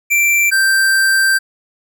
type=tone pair in turn; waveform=square; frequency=2349 / 1567.8 Hz; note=D7 / G6; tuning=0 / 0 cents; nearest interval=perfect fifth; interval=700 cents; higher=first; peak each=-11 dBFS; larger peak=neither; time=0.1-0.51 / 0.51-1.39 s; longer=second; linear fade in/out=20 ms; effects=none